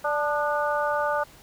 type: harmonic tone with a mistuned harmonic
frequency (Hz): 293.7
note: D4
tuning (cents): 0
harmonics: 2 / 3 / 4 / 5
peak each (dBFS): -26 / -28 / -29 / -30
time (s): 0.04-1.24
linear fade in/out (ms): 10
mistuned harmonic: 4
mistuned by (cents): +46
effects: pink hiss -51 dBFS RMS until 1.42 s

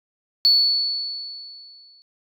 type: tone with exponential decay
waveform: sine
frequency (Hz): 4435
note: C#8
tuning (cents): 0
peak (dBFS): -10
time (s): 0.45-2.02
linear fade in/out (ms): 0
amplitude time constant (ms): 340
effects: tanh soft clip ceiling -7 dBFS

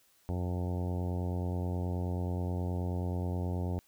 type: harmonic tone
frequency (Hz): 89.4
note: F2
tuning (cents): +41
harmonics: 1 / 2 / 3 / 4 / 5 / 6 / 7 / 8 / 9 / 10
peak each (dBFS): -32 / -38 / -42 / -44 / -46 / -48 / -49 / -50 / -51 / -52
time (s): 0.29-3.79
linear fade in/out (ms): 0
effects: white hiss -67 dBFS RMS until 3.87 s

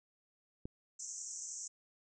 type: click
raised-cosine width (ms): 3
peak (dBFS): -29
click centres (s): 0.655
type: band-pass noise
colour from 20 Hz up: pink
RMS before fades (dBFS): -45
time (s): 0.99-1.68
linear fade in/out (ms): 10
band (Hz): 5800 to 7800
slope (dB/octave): 96
effects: none

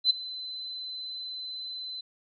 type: tone with ADSR envelope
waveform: sine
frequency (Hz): 4041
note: B7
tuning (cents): +39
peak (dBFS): -16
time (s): 0.04-2.01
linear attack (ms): 63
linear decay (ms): 9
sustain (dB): -19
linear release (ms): 7
effects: none

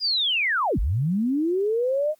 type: linear two-way sweep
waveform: sine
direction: down then up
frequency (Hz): 4989 to 39.22 to 628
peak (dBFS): -20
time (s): 0-2.15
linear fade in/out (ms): 50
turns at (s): 0.79
effects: white hiss -63 dBFS RMS until 2.19 s + Opus 24 kbps

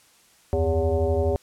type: tone with frequency modulation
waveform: sine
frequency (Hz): 240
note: B3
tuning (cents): -49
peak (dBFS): -19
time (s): 0.53-1.36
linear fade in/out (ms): 0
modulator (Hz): 164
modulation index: 2.4
effects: white hiss -57 dBFS RMS until 1.42 s + low-pass 11000 Hz 12 dB/octave

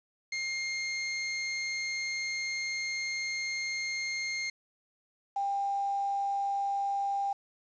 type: tone pair in turn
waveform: sawtooth / sine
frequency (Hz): 2126 / 796.4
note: C7 / G5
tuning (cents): +27 / +27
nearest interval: octave + perfect fourth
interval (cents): 1700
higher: first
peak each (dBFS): -28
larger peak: neither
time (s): 0.32-4.5 / 5.36-7.33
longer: first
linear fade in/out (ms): 5
effects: resampled to 16000 Hz + 9-bit

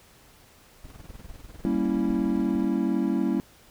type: noise with tremolo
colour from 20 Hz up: brown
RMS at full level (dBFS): -40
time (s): 0.84-2.65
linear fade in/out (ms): 2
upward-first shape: sine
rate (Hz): 20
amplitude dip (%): 95
type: chord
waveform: triangle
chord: G diminished seventh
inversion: none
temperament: equal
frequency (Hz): 196 / 233.1 / 277.2 / 329.6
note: G3 / Bb3 / Db4 / Fb4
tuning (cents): 0 / 0 / 0 / 0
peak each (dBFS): -26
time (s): 1.65-3.4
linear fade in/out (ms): 0
effects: pink hiss -55 dBFS RMS until 3.7 s

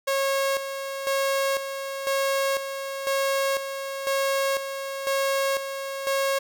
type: tone with tremolo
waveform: sawtooth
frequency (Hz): 546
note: C#5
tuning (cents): -26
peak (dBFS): -18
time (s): 0.07-6.39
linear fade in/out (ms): 10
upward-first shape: square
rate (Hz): 1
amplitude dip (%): 60
effects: none

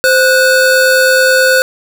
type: tone pair together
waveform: square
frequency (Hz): 520.1 / 1471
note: C5 / F#6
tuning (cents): -10 / -11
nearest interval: octave + tritone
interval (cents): 1799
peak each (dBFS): -10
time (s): 0.04-1.62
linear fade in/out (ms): 0
effects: none

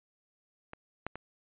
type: clicks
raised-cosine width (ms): 0.5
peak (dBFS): -27 / -19 / -25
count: 3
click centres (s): 0.734 / 1.066 / 1.156
effects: resampled to 8000 Hz

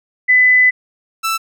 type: tone pair in turn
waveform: sine / sawtooth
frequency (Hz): 2004 / 1325.6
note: B6 / E6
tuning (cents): +25 / +9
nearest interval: perfect fifth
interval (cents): 716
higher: first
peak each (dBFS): -7 / -12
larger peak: first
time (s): 0.28-0.71 / 1.23-1.38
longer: first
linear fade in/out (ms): 20
effects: none

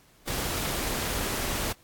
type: noise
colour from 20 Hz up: pink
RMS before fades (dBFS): -30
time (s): 0.27-1.73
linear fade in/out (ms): 10
effects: pink hiss -59 dBFS RMS until 1.83 s + AAC 64 kbps

